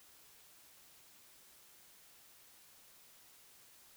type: silence
effects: white hiss -62 dBFS RMS until 3.96 s